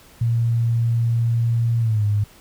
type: tone with pitch glide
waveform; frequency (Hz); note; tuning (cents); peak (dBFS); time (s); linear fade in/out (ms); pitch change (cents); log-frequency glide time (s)
sine; 116.54 to 103.83; A#2 to G#2; 0 to 0; -16; 0.21-2.24; 5; -200; 1.8-2.04
effects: pink hiss -49 dBFS RMS until 2.4 s